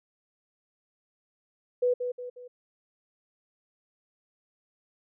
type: tone with echo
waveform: sine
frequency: 493.9 Hz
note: B4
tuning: in tune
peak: -21 dBFS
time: 1.82-1.94 s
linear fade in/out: 10 ms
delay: 180 ms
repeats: 3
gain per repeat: -7 dB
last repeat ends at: 2.48 s
effects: none